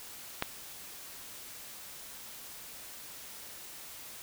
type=click; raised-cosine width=0.3 ms; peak=-13 dBFS; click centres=0.424 s; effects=white hiss -47 dBFS RMS until 4.22 s